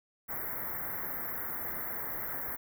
white band-stop noise, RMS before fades -37 dBFS, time 0.28-2.57 s, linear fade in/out 20 ms, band 2100 to 12000 Hz, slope 96 dB/octave, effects none

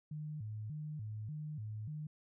sine tone with vibrato, 127.8 Hz, C3, 40 cents flat, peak -40 dBFS, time 0.11-2.07 s, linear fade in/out 5 ms, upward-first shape square, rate 1.7 Hz, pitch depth 300 cents each way, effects none

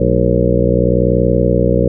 harmonic tone with a mistuned harmonic, 60.8 Hz, B1, 26 cents flat, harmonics 1 / 2 / 3 / 4 / 5 / 6 / 7 / 8 / 9, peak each -18 / -17 / -17 / -23 / -20 / -22 / -20 / -17 / -18 dBFS, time 0-1.88 s, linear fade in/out 5 ms, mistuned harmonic 4, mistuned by -140 cents, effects none

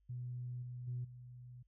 sine tone with level steps, 123.47 Hz, B2, in tune, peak -40 / -43 / -37 / -50 dBFS, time 0.09-1.63 s, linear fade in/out 10 ms, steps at 0.62 / 0.87 / 1.04 s, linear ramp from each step 10 ms, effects tanh soft clip ceiling -33 dBFS + added 50 Hz sine -70 dBFS peak until 1.67 s

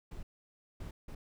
brown noise bursts at uneven times, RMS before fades -43 dBFS, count 3, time 0.11-0.23 / 0.8-0.91 / 1.08-1.15 s, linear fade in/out 5 ms, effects none

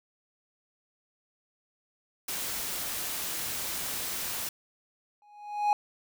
white noise, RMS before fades -34 dBFS, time 2.28-4.49 s, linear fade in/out 5 ms
triangle tone with exponential growth, 830.6 Hz, G#5, in tune, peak -17 dBFS, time 5.22-5.73 s, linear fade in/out 1 ms, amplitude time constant 110 ms
effects none

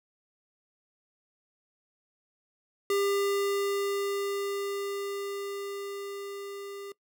square tone with level ramp, 400 Hz, G4, 35 cents sharp, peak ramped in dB -25 to -40 dBFS, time 2.9-6.92 s, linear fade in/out 2 ms, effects noise-tail reverb RT60 0.1 s tail -20 dB re dry

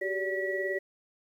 sine tone cluster, 379.9 / 398.4 / 575 / 1936 Hz, F#4 / G4 / D5 / B6, +46 / +28 / -37 / -35 cents, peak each -33 / -39 / -34 / -33 dBFS, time 0.01-0.79 s, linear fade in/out 10 ms, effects 10-bit

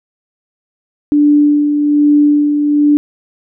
sine tone with tremolo, 293.7 Hz, D4, in tune, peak -5 dBFS, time 1.12-2.97 s, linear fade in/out 0 ms, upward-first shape sine, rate 1.2 Hz, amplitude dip 45%, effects none

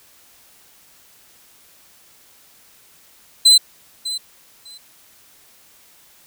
35% pulse tone with echo, 4046 Hz, B7, 41 cents sharp, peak -6 dBFS, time 3.45-3.58 s, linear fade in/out 10 ms, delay 600 ms, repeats 2, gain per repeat -15 dB, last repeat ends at 4.78 s, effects white hiss -51 dBFS RMS until 6.26 s

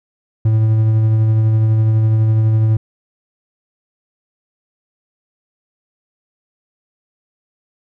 triangle tone with tremolo, 110 Hz, A2, in tune, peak -7 dBFS, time 0.45-2.77 s, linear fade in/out 5 ms, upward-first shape triangle, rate 12 Hz, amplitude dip 25%, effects none

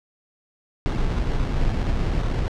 brown noise with sample-and-hold, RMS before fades -22 dBFS, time 0.86-2.48 s, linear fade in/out 0 ms, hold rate 2450 Hz, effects low-pass 5000 Hz 12 dB/octave

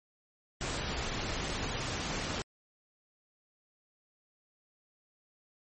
pink noise with dropouts, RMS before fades -35 dBFS, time 0.61-2.42 s, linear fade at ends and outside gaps 1 ms, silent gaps 1.487-1.49 s, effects MP3 32 kbps

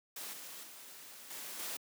white noise with level steps, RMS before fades -44 / -48 / -52 / -45 / -41 dBFS, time 0.16-1.77 s, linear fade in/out 5 ms, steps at 0.33 / 0.63 / 1.3 / 1.59 s, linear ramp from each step 5 ms, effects high-pass 200 Hz 12 dB/octave

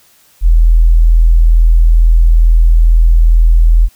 sine tone, 41.13 Hz, E1, 3 cents flat, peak -3 dBFS, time 0.41-3.89 s, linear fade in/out 50 ms, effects white hiss -48 dBFS RMS until 3.95 s

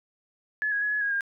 sine tone with pitch steps, 1711 / 1654 / 1686 / 1696 / 1644 / 1612 Hz, A6 / G#6 / G#6 / G#6 / G#6 / G6, -49 / -8 / +26 / +36 / -18 / +48 cents, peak -24 dBFS, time 0.62-1.208 s, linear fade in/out 0 ms, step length 98 ms, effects none

